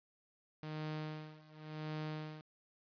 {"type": "tone with tremolo", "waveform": "sawtooth", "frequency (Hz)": 154.4, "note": "D#3", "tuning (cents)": -13, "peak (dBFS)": -35, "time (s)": [0.63, 2.41], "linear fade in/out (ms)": 0, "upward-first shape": "sine", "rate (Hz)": 0.91, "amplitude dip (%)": 90, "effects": ["resampled to 11025 Hz", "11-bit"]}